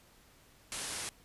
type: low-pass noise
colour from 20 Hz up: white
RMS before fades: -40 dBFS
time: 0.72-1.09 s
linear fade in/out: 0 ms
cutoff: 11000 Hz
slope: 96 dB/octave
effects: pink hiss -62 dBFS RMS until 1.24 s + resampled to 32000 Hz